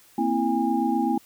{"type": "tone cluster", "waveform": "sine", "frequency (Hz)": [233, 261, 328.4, 814], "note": ["A#3", "C4", "E4", "G#5"], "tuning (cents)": [-1, -4, -6, -35], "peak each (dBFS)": -26, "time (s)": [0.18, 1.18], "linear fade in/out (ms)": 5, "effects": ["white hiss -55 dBFS RMS until 1.25 s"]}